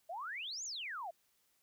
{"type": "exponential two-way sweep", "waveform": "sine", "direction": "up then down", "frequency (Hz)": [628, 7220, 628], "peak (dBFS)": -40, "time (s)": [0.09, 1.11], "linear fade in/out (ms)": 10, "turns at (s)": 0.64, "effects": ["white hiss -75 dBFS RMS until 1.62 s"]}